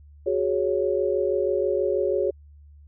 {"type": "chord", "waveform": "sine", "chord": "F# suspended second", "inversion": "none", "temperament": "just", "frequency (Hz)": [370, 416.2, 555], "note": ["F#4", "G#4", "C#5"], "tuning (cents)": [0, 4, 2], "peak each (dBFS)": -25, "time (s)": [0.26, 2.31], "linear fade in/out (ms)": 10, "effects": ["added 73 Hz sine -46 dBFS peak until 2.87 s"]}